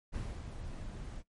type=noise with ADSR envelope; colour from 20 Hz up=brown; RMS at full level=-37 dBFS; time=0.12-1.23 s; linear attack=34 ms; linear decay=230 ms; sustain=-6 dB; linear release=46 ms; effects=noise-tail reverb RT60 0.1 s tail -17 dB re dry + MP3 48 kbps